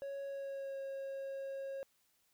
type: tone with pitch glide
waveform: triangle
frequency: 554.4 to 543.9 Hz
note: C#5 to C#5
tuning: 0 to -33 cents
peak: -38 dBFS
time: 0.02-1.83 s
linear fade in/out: 0 ms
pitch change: -33 cents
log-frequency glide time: 0.24-0.79 s
effects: white hiss -75 dBFS RMS until 2.33 s